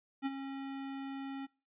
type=tone with ADSR envelope; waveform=square; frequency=272.2 Hz; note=C#4; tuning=31 cents flat; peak=-31 dBFS; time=0.22-1.47 s; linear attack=40 ms; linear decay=32 ms; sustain=-9 dB; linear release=23 ms; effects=noise-tail reverb RT60 0.3 s tail -22 dB re dry + resampled to 8000 Hz